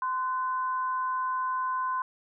sine tone pair together, 1032 / 1496.6 Hz, C6 / F#6, -24 / +19 cents, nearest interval tritone, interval 643 cents, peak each -27 / -37 dBFS, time 0.02-2.02 s, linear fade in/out 2 ms, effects none

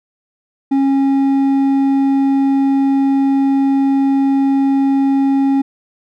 sine tone with hard clipping, 273.1 Hz, C#4, 26 cents flat, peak -12 dBFS, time 0.71-5.62 s, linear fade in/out 10 ms, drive 5 dB, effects none

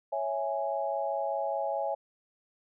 sine chord, C# minor, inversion none, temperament equal, 554.4 / 659.3 / 830.6 Hz, C#5 / E5 / G#5, 0 / 0 / 0 cents, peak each -33 dBFS, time 0.12-1.95 s, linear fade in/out 10 ms, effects none

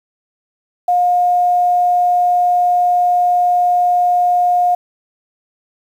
sine tone, 713 Hz, F5, 36 cents sharp, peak -10 dBFS, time 0.88-4.75 s, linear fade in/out 5 ms, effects 7-bit

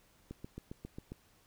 click train, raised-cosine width 3 ms, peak -30 dBFS, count 7, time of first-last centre 0.31-1.12 s, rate 7.41 Hz, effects pink hiss -67 dBFS RMS until 1.46 s

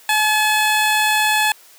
15% pulse tone, 856 Hz, A5, 48 cents flat, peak -8 dBFS, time 0.09-1.52 s, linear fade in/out 2 ms, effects white hiss -47 dBFS RMS until 1.78 s + high-pass 400 Hz 12 dB/octave

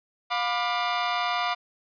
sawtooth chord, B diminished, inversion second, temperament just, 711.2 / 987.8 / 1185.3 Hz, F5 / B5 / D6, +31 / 0 / +16 cents, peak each -24 / -27 / -25 dBFS, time 0.3-1.55 s, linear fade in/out 20 ms, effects resampled to 11025 Hz

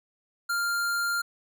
square tone, 1396.9 Hz, F6, in tune, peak -26 dBFS, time 0.49-1.22 s, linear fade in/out 10 ms, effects none

